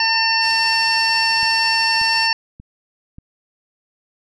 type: harmonic tone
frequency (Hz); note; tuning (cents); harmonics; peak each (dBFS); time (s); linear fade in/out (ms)
902; A5; +43; 1 / 2 / 3 / 5 / 6; -21 / -21 / -21 / -21 / -21; 0-2.33; 2
type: noise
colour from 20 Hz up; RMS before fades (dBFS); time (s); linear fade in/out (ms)
white; -34; 0.4-2.3; 50
type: click train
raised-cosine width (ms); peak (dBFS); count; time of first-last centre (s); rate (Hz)
5; -26; 4; 1.43-3.184; 1.71
effects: resampled to 24000 Hz